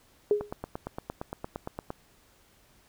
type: tone with exponential decay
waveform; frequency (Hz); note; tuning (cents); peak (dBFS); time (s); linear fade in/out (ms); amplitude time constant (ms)
sine; 415.3; G#4; 0; -17; 0.31-0.53; 1; 46
type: click train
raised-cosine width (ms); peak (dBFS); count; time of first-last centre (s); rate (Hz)
1; -20; 14; 0.41-1.904; 8.7
effects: pink hiss -62 dBFS RMS until 2.88 s